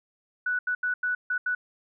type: tone bursts at uneven times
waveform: sine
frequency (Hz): 1480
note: F#6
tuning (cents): 0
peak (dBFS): -24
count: 6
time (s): 0.46-0.59 / 0.67-0.75 / 0.83-0.94 / 1.03-1.15 / 1.3-1.38 / 1.46-1.55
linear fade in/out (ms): 5
effects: none